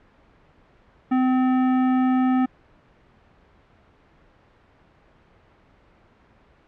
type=tone with hard clipping; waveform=sine; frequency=256.8 Hz; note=C4; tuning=32 cents flat; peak=-19 dBFS; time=1.11-2.46 s; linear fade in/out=10 ms; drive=15 dB; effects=pink hiss -56 dBFS RMS until 6.67 s + low-pass 2000 Hz 12 dB/octave